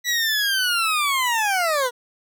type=linear sweep; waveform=20% pulse; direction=down; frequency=1969 to 470.6 Hz; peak=-14 dBFS; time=0.04-1.91 s; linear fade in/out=50 ms; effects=none